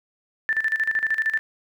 sine tone with tremolo, 1769 Hz, A6, 9 cents sharp, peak -18 dBFS, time 0.49-1.39 s, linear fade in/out 0 ms, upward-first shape square, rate 13 Hz, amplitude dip 75%, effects 10-bit

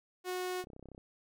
sawtooth tone, 365.2 Hz, F#4, 23 cents flat, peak -31 dBFS, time 0.24-0.65 s, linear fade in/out 50 ms
clicks, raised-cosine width 2 ms, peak -37 dBFS, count 12, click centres 0.641 / 0.671 / 0.702 / 0.733 / 0.764 / 0.795 / 0.827 / 0.857 / 0.887 / 0.917 / 0.948 / 0.979 s
effects none

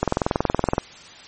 click train, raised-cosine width 1 ms, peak -4 dBFS, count 17, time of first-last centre 0.03-0.781 s, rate 21.3 Hz, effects white hiss -43 dBFS RMS until 1.27 s + MP3 32 kbps

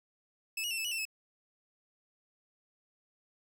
sawtooth tone with pitch steps, 2611 / 2893 / 2701 / 2623 / 2927 / 2688 / 2591 Hz, E7 / F#7 / E7 / E7 / F#7 / E7 / E7, -17 / -40 / +42 / -9 / -19 / +33 / -30 cents, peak -30 dBFS, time 0.57-1.053 s, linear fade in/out 5 ms, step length 69 ms, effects none

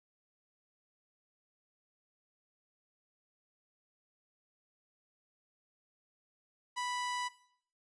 sawtooth tone, 987 Hz, B5, 1 cent flat, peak -31 dBFS, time 6.76-7.29 s, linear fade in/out 20 ms, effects noise-tail reverb RT60 0.6 s tail -17 dB re dry + resampled to 22050 Hz

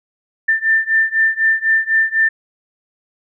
sine beating tone pair, 1784 / 1788 Hz, A6 / A6, +23 / +27 cents, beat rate 4 Hz, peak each -15 / -16 dBFS, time 0.48-2.29 s, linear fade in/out 10 ms, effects none

